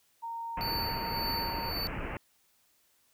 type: tone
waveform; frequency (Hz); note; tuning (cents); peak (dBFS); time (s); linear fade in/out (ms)
sine; 923; A#5; -17; -35; 0.22-1.71; 20
type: low-pass noise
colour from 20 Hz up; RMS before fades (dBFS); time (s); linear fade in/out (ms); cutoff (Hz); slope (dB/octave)
pink; -37; 0.57-2.17; 2; 2800; 96
type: tone with tremolo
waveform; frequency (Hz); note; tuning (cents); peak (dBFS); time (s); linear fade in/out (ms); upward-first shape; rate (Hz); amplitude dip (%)
square; 4515; C#8; +31; -33; 0.61-1.87; 0; sine; 1.8; 60
effects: white hiss -69 dBFS RMS until 3.13 s